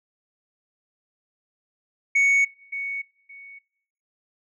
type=tone with echo; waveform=sine; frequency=2224 Hz; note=C#7; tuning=5 cents sharp; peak=-13 dBFS; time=2.15-2.45 s; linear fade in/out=10 ms; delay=570 ms; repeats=2; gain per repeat=-14 dB; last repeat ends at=3.59 s; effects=noise-tail reverb RT60 0.7 s tail -23 dB re dry + tanh soft clip ceiling -15 dBFS